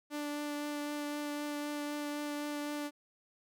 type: tone with vibrato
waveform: sawtooth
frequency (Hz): 293.7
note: D4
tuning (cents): 0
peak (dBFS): -32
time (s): 0.1-2.91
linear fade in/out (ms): 50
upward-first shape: triangle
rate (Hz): 3.9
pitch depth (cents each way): 11
effects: none